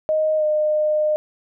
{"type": "tone with pitch glide", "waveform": "sine", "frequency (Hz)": [622.3, 609.5], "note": ["D#5", "D#5"], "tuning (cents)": [0, -36], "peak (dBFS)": -16, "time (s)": [0.09, 1.16], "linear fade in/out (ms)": 0, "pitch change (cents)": -36, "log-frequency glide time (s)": [0.37, 0.44], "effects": []}